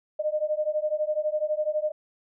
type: beating tone pair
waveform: sine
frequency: 604 / 616 Hz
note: D5 / D#5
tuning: +48 / -17 cents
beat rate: 12 Hz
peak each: -27 dBFS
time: 0.19-1.92 s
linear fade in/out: 10 ms
effects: none